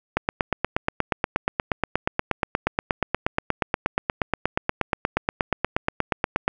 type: click train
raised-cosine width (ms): 0.5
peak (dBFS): -5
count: 54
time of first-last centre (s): 0.17-6.48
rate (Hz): 8.4
effects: none